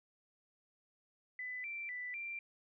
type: tone with pitch steps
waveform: sine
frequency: 2001 / 2348 / 1983 / 2363 Hz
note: B6 / D7 / B6 / D7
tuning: +22 / -1 / +7 / +10 cents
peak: -40 dBFS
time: 1.39-2.39 s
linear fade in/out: 2 ms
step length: 250 ms
effects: none